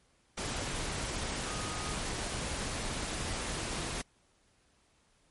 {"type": "tone in noise", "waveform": "sine", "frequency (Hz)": 1244.5, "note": "D#6", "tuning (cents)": 0, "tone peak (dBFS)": -44, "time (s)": [1.47, 1.95], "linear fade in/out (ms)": 10, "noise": "pink", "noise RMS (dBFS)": -36, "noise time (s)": [0.37, 4.02], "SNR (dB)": -11, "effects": ["pink hiss -69 dBFS RMS until 5.3 s", "MP3 48 kbps"]}